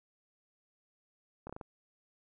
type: slowing click train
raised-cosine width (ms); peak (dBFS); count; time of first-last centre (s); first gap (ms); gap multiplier
1; -29; 5; 1.47-1.612; 25; 1.24
effects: none